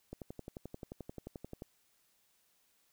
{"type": "click train", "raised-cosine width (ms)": 2, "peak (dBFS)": -30, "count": 18, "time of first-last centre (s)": [0.13, 1.621], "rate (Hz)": 11.4, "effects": ["white hiss -73 dBFS RMS until 2.92 s"]}